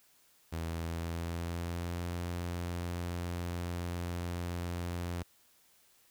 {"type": "tone with pitch glide", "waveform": "sawtooth", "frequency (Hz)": [82.41, 87.16], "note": ["E2", "F2"], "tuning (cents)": [0, -3], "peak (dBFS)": -31, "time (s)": [0.52, 5.23], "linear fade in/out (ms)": 10, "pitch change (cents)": 97, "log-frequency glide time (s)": [0.63, 2.07], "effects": ["white hiss -66 dBFS RMS until 6.1 s"]}